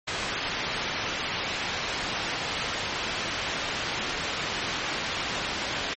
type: low-pass noise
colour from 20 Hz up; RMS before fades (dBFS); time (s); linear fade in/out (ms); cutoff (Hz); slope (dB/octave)
white; -31; 0.07-5.94; 10; 3400; 12
effects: low-pass 11000 Hz 12 dB/octave + MP3 32 kbps